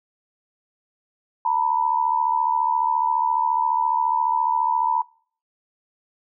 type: tone pair together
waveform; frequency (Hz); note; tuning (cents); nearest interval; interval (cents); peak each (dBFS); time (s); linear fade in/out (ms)
sine; 904 / 978.5; A5 / B5; +47 / -16; minor second; 137; -21; 1.45-5.02; 5
effects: noise-tail reverb RT60 0.5 s tail -24 dB re dry